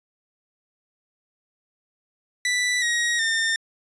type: tone with pitch steps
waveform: sawtooth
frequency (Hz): 1975.5 / 1890.7 / 1809.4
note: B6 / A#6 / A6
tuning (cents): 0 / +24 / +48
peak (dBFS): -17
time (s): 2.45-3.56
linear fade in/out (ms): 2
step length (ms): 370
effects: resampled to 22050 Hz